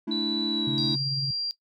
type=chord; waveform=triangle; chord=A suspended fourth; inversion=none; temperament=equal; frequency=220 / 293.7 / 329.6 Hz; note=A3 / D4 / E4; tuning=0 / 0 / 0 cents; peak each=-29 dBFS; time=0.07-0.96 s; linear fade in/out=10 ms
type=tone with pitch glide; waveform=sine; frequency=3951 to 3865 Hz; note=B7 to B7; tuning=0 to -38 cents; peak=-27 dBFS; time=0.11-0.95 s; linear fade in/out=5 ms; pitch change=-38 cents; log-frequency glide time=0.46-0.8 s
type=tone with tremolo; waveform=sine; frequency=137.6 Hz; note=C#3; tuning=12 cents flat; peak=-27 dBFS; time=0.67-1.31 s; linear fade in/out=5 ms; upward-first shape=sine; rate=18 Hz; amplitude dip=40%
type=tone; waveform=sine; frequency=4751 Hz; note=D8; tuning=19 cents sharp; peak=-27 dBFS; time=0.78-1.51 s; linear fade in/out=0 ms
effects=noise-tail reverb RT60 0.1 s tail -18 dB re dry + tanh soft clip ceiling -12 dBFS